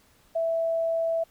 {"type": "tone", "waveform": "sine", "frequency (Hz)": 659.3, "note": "E5", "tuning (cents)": 0, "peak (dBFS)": -23, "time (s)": [0.35, 1.24], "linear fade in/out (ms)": 10, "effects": ["pink hiss -61 dBFS RMS until 1.3 s"]}